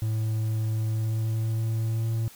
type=tone with pitch glide; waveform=triangle; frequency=110 to 113.16 Hz; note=A2 to A2; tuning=0 to +49 cents; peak=-22 dBFS; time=0.02-2.28 s; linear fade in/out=0 ms; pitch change=+49 cents; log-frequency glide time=0.87-2.12 s; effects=white hiss -50 dBFS RMS until 2.35 s